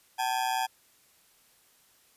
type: ring-modulated tone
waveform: 40% pulse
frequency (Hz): 825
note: G#5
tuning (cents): -12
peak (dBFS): -23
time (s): 0.18-0.67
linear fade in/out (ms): 20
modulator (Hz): 62.2
effects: white hiss -63 dBFS RMS until 2.16 s + resampled to 32000 Hz